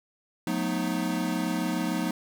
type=chord; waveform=square; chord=B dominant seventh; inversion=second; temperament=equal with one note detuned; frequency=180.67 / 220 / 246.9 / 311.1 Hz; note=F#3 / A3 / B3 / D#4; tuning=-41 / 0 / 0 / 0 cents; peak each=-32 / -34 / -33 / -32 dBFS; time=0.47-2.11 s; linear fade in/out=2 ms; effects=none